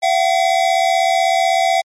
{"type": "tone pair together", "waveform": "square", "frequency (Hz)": [680.9, 757], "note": ["F5", "F#5"], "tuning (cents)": [-44, 39], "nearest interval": "major second", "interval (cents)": 183, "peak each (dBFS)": -16, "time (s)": [0.02, 1.82], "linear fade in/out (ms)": 20, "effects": ["low-pass 7000 Hz 12 dB/octave", "MP3 64 kbps"]}